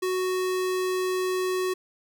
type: tone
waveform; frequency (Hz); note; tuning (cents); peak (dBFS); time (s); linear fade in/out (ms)
square; 370; F#4; 0; -25; 0.02-1.74; 10
effects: none